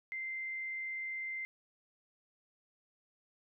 sine tone, 2084 Hz, C7, 7 cents flat, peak -37 dBFS, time 0.12-1.45 s, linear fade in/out 0 ms, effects none

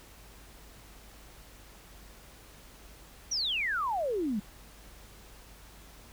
sine exponential sweep, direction down, 6030 to 191.9 Hz, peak -28 dBFS, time 3.31-4.4 s, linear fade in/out 10 ms, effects added 50 Hz sine -54 dBFS peak until 6.12 s + pink hiss -54 dBFS RMS until 6.12 s

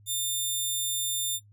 5% pulse tone, 3600 Hz, A7, 39 cents sharp, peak -19 dBFS, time 0.06-1.4 s, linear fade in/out 50 ms, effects noise-tail reverb RT60 0.1 s tail -17 dB re dry + added 103 Hz sine -53 dBFS peak until 1.52 s

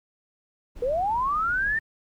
brown noise, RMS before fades -41 dBFS, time 0.75-1.8 s, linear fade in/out 20 ms
sine linear sweep, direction up, 466.2 to 1820 Hz, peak -22 dBFS, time 0.82-1.79 s, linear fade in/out 5 ms
effects none

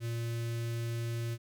square tone with notch filter, 116.54 Hz, A#2, in tune, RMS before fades -35 dBFS, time 0-1.38 s, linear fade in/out 50 ms, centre 870 Hz, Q 0.87, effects none

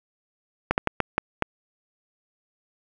slowing click train, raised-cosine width 0.5 ms, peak -5 dBFS, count 6, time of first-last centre 0.71-1.424 s, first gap 69 ms, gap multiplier 1.37, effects 7-bit

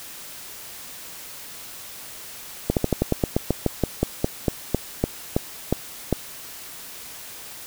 slowing click train, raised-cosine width 2 ms, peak -5 dBFS, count 19, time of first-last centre 2.7-6.127 s, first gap 68 ms, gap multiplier 1.11, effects white hiss -39 dBFS RMS until 7.66 s

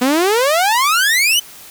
sawtooth exponential sweep, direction up, 241.8 to 3081 Hz, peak -8 dBFS, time 0.01-1.4 s, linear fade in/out 10 ms, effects white hiss -38 dBFS RMS until 1.7 s

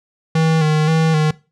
square tone with vibrato, 157.3 Hz, D#3, 19 cents sharp, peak -13 dBFS, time 0.35-1.31 s, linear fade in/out 5 ms, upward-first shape square, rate 1.9 Hz, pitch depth 36 cents each way, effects noise-tail reverb RT60 0.3 s tail -20 dB re dry + low-pass 6000 Hz 12 dB/octave

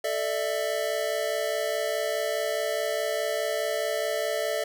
square chord, A suspended fourth, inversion none, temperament equal with one note detuned, 440 / 594.5 / 659.3 Hz, A4 / D5 / E5, 0 / +21 / 0 cents, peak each -33 / -30 / -31 dBFS, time 0.04-4.64 s, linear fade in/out 5 ms, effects none

